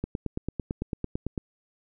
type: click train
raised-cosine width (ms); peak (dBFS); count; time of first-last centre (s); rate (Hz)
3; -16; 13; 0.04-1.378; 8.97
effects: none